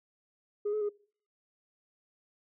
sine tone with pitch steps, 413.9 / 426.5 / 413.5 Hz, G#4 / G#4 / G#4, -6 / +46 / -8 cents, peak -27 dBFS, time 0.65-0.893 s, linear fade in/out 10 ms, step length 81 ms, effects noise-tail reverb RT60 0.5 s tail -24 dB re dry + tanh soft clip ceiling -26 dBFS

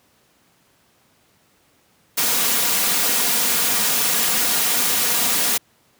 white noise with comb filter, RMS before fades -19 dBFS, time 2.17-5.58 s, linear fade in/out 10 ms, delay 4.2 ms, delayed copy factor +0.5, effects pink hiss -59 dBFS RMS until 5.99 s + high-pass 100 Hz 12 dB/octave

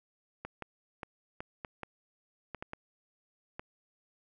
clicks, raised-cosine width 0.5 ms, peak -24 dBFS, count 10, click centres 0.45 / 0.623 / 1.032 / 1.405 / 1.648 / 1.833 / 2.547 / 2.625 / 2.734 / 3.595 s, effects none

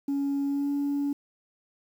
sine tone with pitch glide, 280 to 284.2 Hz, C#4 to C#4, +18 to +43 cents, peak -23 dBFS, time 0.08-1.13 s, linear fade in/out 5 ms, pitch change +25 cents, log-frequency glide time 0.46-0.7 s, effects tanh soft clip ceiling -23 dBFS + 9-bit

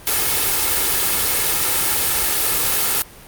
white noise with comb filter, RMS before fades -18 dBFS, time 0.07-3.02 s, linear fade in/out 0 ms, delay 2.3 ms, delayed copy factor +0.5, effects pink hiss -41 dBFS RMS until 3.27 s + Opus 32 kbps

